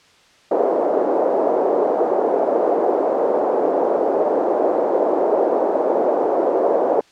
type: band-pass noise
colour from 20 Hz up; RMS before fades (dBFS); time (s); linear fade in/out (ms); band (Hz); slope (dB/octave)
white; -18; 0.51-7.01; 5; 360 to 640; 24
effects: white hiss -52 dBFS RMS until 7.11 s + low-pass 5000 Hz 12 dB/octave